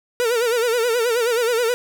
45% pulse tone with vibrato, 470.8 Hz, A#4, 17 cents sharp, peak -17 dBFS, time 0.2-1.74 s, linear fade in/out 0 ms, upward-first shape sine, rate 9.4 Hz, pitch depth 100 cents each way, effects none

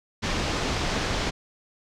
pink low-pass noise, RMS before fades -27 dBFS, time 0.22-1.31 s, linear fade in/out 20 ms, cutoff 6100 Hz, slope 24 dB/octave, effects none

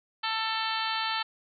harmonic tone, 443.8 Hz, A4, 15 cents sharp, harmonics 2 / 3 / 4 / 5 / 6 / 7 / 8 / 9 / 10, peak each -33 / -34 / -36 / -41 / -38 / -36 / -40 / -38 / -39 dBFS, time 0.23-1.23 s, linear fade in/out 10 ms, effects none

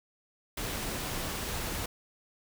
pink noise, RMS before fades -35 dBFS, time 0.57-1.86 s, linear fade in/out 5 ms, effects none

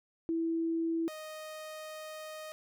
sine / sawtooth tone pair in turn, 329.4 / 621.8 Hz, E4 / D#5, -1 / -1 cents, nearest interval major seventh, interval 1100 cents, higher second, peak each -29 / -38 dBFS, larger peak first, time 0.29-1.08 / 1.08-2.52 s, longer second, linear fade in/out 0 ms, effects none

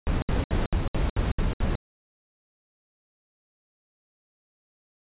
brown noise bursts, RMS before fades -24 dBFS, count 8, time 0.07-1.753 s, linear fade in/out 0 ms, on 150 ms, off 69 ms, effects resampled to 8000 Hz

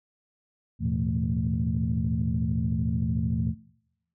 sine tone cluster, 79.4 / 108.9 / 122.3 / 169.3 / 222.6 Hz, D#2 / A2 / B2 / E3 / A3, +36 / -17 / -16 / +46 / +20 cents, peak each -30 dBFS, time 0.79-3.55 s, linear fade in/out 50 ms, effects noise-tail reverb RT60 0.9 s tail -23 dB re dry + tanh soft clip ceiling -14 dBFS

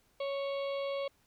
harmonic tone, 554.4 Hz, C#5, in tune, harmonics 1 / 2 / 4 / 5 / 6 / 7 / 8, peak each -33 / -44 / -47 / -52 / -49 / -55 / -55 dBFS, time 0.2-1.08 s, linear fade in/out 5 ms, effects pink hiss -70 dBFS RMS until 1.26 s

